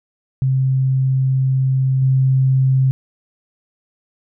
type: tone with level steps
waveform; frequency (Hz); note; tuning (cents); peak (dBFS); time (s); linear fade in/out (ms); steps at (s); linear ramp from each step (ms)
sine; 132.1; C3; +17; -13 / -11; 0.42-2.91; 0; 2.02; 2
effects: none